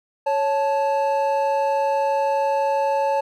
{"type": "tone pair together", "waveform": "triangle", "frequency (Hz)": [554, 873.9], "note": ["C#5", "A5"], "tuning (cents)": [-1, -12], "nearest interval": "minor sixth", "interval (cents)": 789, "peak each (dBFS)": -19, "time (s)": [0.26, 3.21], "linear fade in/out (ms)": 10, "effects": []}